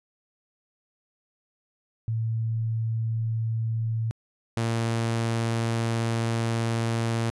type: tone pair in turn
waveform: sine / sawtooth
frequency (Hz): 112.7 / 114.8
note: A2 / A#2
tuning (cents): +42 / -26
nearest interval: unison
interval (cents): 32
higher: second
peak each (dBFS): -24 / -20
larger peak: second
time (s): 2.08-4.11 / 4.57-7.3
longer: second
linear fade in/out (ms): 0
effects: resampled to 24000 Hz